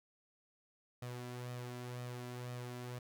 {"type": "tone with flanger", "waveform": "sawtooth", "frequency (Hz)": 123.2, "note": "B2", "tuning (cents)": -4, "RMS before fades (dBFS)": -45, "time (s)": [1.02, 2.99], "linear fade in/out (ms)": 5, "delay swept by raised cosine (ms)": [1.6, 3], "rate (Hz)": 2, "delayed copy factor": 0.5, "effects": []}